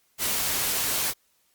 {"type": "noise", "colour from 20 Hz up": "white", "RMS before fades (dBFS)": -26, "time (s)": [0.18, 1.14], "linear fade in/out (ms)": 50, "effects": ["white hiss -67 dBFS RMS until 1.54 s", "Opus 48 kbps"]}